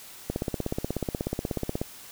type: click train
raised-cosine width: 2 ms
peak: -14 dBFS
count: 26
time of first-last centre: 0.3-1.815 s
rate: 16.5 Hz
effects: white hiss -46 dBFS RMS until 2.11 s

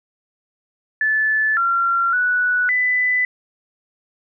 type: tone with pitch steps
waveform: sine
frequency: 1741 / 1373 / 1477 / 1997 Hz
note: A6 / F6 / F#6 / B6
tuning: -19 / -30 / -3 / +19 cents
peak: -15 dBFS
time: 1.01-3.25 s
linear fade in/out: 2 ms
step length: 560 ms
effects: none

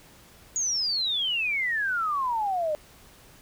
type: exponential sweep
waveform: sine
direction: down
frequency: 6800 to 590 Hz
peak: -24 dBFS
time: 0.56-2.75 s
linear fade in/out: 0 ms
effects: pink hiss -53 dBFS RMS until 3.41 s

